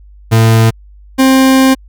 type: tone pair in turn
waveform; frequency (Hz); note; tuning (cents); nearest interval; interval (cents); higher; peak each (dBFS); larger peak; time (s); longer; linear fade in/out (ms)
40% pulse; 112.6 / 264.3; A2 / C4; +40 / +18; octave + minor third; 1478; second; -4; neither; 0.31-0.71 / 1.18-1.75; second; 20
effects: added 50 Hz sine -35 dBFS peak until 1.88 s